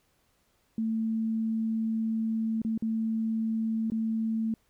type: tone with dropouts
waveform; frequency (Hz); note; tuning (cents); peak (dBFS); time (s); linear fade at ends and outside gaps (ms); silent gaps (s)
sine; 222.9; A3; +23; -26; 0.78-4.54; 2; 2.618-2.648 / 2.777-2.823 / 3.901-3.919
effects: pink hiss -70 dBFS RMS until 4.69 s